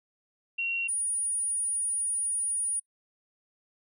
sine tone pair in turn, 2743 / 9596 Hz, F7 / D9, -32 / +36 cents, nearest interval octave + minor seventh, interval 2168 cents, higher second, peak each -27 / -26 dBFS, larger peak second, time 0.58-0.88 / 0.88-2.8 s, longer second, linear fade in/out 10 ms, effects noise-tail reverb RT60 0.1 s tail -24 dB re dry

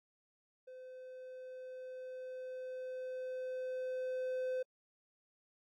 triangle tone with level ramp, 512 Hz, C5, 38 cents flat, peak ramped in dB -47 to -32 dBFS, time 0.67-4.63 s, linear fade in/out 10 ms, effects AAC 64 kbps

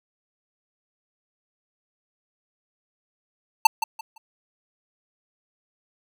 square tone with echo, 890 Hz, A5, 20 cents sharp, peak -9 dBFS, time 3.65-3.67 s, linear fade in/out 5 ms, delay 170 ms, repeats 3, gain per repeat -12 dB, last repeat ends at 4.18 s, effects none

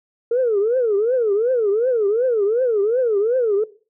sine tone with vibrato, 453.4 Hz, A#4, 48 cents flat, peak -14 dBFS, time 0.31-3.64 s, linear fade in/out 5 ms, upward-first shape triangle, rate 2.7 Hz, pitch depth 270 cents each way, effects noise-tail reverb RT60 0.4 s tail -19 dB re dry + tanh soft clip ceiling -11 dBFS

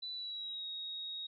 sine tone with pitch glide, 3978 to 3770 Hz, B7 to A#7, +12 to +19 cents, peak -39 dBFS, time 0.02-1.27 s, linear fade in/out 10 ms, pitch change -93 cents, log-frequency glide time 0.13-0.66 s, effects MP3 96 kbps

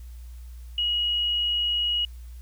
sine tone, 2900 Hz, F#7, 35 cents flat, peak -22 dBFS, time 0.78-2.05 s, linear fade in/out 2 ms, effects added 60 Hz sine -38 dBFS peak until 2.41 s + white hiss -59 dBFS RMS until 2.41 s

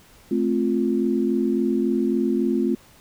sine chord, F major, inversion first, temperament just, 218.3 / 261.9 / 349.2 Hz, A3 / C4 / F4, -13 / +2 / 0 cents, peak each -23 dBFS, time 0.31-2.75 s, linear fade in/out 5 ms, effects pink hiss -52 dBFS RMS until 3 s

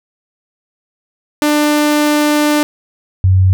sawtooth / sine tone pair in turn, 297.7 / 93.77 Hz, D4 / F#2, +24 / +24 cents, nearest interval octave + minor sixth, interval 2000 cents, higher first, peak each -6 dBFS, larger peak neither, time 1.42-2.63 / 3.24-3.53 s, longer first, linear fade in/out 0 ms, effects none

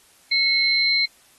sine tone pair together, 2182 / 4119 Hz, C#7 / C8, -28 / -28 cents, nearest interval major seventh, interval 1100 cents, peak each -20 / -19 dBFS, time 0.31-1.06 s, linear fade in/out 10 ms, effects white hiss -55 dBFS RMS until 1.38 s + AAC 32 kbps

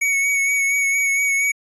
square tone with vibrato, 2230 Hz, C#7, 10 cents sharp, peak -17 dBFS, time 0.01-1.52 s, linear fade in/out 10 ms, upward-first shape sine, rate 4.3 Hz, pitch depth 25 cents each way, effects resampled to 24000 Hz

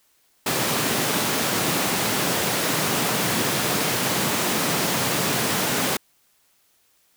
pink high-pass noise, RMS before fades -23 dBFS, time 0.46-5.97 s, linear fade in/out 5 ms, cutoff 130 Hz, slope 24 dB/octave, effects white hiss -63 dBFS RMS until 7.16 s

